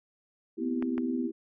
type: chord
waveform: sine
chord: E diminished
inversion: second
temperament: equal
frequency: 233.1 / 329.6 / 392 Hz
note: Bb3 / E4 / G4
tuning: 0 / 0 / 0 cents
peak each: -40 / -34 / -38 dBFS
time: 0.57-1.32 s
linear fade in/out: 20 ms
type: tone with vibrato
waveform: sine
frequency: 252.1 Hz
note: B3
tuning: 36 cents sharp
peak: -29 dBFS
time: 0.59-1.3 s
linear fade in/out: 50 ms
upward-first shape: triangle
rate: 4.3 Hz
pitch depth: 12 cents each way
type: clicks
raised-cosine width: 0.5 ms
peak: -24 dBFS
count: 2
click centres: 0.825 / 0.98 s
effects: none